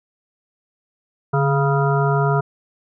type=harmonic tone with a mistuned harmonic; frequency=138.59 Hz; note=C#3; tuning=in tune; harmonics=1 / 3 / 5 / 7 / 9 / 10; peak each=-17 / -22 / -24 / -25 / -27 / -27 dBFS; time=1.33-2.41 s; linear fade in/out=10 ms; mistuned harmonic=1; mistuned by=+50 cents; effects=none